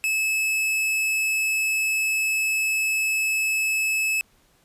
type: tone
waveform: 45% pulse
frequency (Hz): 2600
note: E7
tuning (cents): -24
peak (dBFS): -21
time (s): 0.04-4.21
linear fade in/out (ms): 0
effects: pink hiss -61 dBFS RMS until 4.64 s + resampled to 32000 Hz